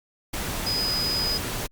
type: tone in noise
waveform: sine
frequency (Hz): 4978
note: D#8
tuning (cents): 0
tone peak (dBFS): -24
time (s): 0.66-1.38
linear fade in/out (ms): 10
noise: pink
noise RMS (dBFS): -30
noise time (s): 0.33-1.67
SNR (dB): +3
effects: Opus 48 kbps